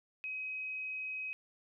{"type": "tone", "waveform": "sine", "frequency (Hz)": 2533, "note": "D#7", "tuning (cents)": 30, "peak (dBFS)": -37, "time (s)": [0.24, 1.33], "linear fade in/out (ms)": 0, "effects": []}